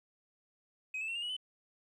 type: tone with pitch steps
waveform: sine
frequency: 2528 / 2620 / 2716 / 2815 / 2917 / 3024 Hz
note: D#7 / E7 / F7 / F7 / F#7 / F#7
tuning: +27 / -11 / -49 / +13 / -25 / +37 cents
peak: -33 dBFS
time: 0.94-1.366 s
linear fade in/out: 5 ms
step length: 71 ms
effects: tanh soft clip ceiling -34 dBFS + 12-bit